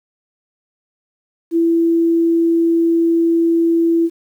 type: tone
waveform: sine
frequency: 333.5 Hz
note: E4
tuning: 20 cents sharp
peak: -11 dBFS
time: 1.51-4.1 s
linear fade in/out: 50 ms
effects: 8-bit